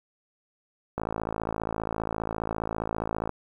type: click train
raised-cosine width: 1 ms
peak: -15 dBFS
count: 128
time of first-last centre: 0.98-3.293 s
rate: 54.9 Hz
effects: 9-bit